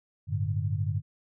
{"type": "chord", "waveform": "sine", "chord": "G suspended second", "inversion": "none", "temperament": "equal with one note detuned", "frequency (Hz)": [97.15, 110, 146.83], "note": ["G2", "A2", "D3"], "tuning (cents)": [-15, 0, 0], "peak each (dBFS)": [-29, -31, -32], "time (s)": [0.27, 1.02], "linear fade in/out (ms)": 50, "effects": []}